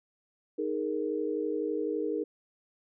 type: chord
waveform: sine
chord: D# suspended fourth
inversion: none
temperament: just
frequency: 311.1 / 414.8 / 466.7 Hz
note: D#4 / G#4 / A#4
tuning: 0 / -2 / +2 cents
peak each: -33 dBFS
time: 0.58-2.24 s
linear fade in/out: 10 ms
effects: none